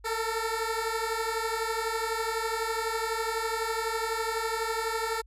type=beating tone pair; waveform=15% pulse; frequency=443.3 / 455.3 Hz; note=A4 / A#4; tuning=+13 / -41 cents; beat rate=12 Hz; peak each=-25 dBFS; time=0.04-5.22 s; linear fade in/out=20 ms; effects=added 50 Hz sine -51 dBFS peak until 5.26 s + resampled to 32000 Hz